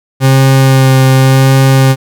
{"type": "tone with vibrato", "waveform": "40% pulse", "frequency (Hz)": 133.1, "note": "C3", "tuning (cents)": 30, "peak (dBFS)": -3, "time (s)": [0.2, 1.96], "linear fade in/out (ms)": 50, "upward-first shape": "sine", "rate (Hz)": 0.89, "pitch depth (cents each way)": 14, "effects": []}